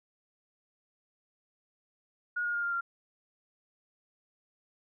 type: tone with pitch steps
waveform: sine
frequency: 1443 / 1428.1 / 1413.3 / 1398.7 / 1384.2 Hz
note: F#6 / F6 / F6 / F6 / F6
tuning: -44 / +38 / +20 / +2 / -16 cents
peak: -29 dBFS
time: 2.36-2.81 s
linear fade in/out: 10 ms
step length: 90 ms
effects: none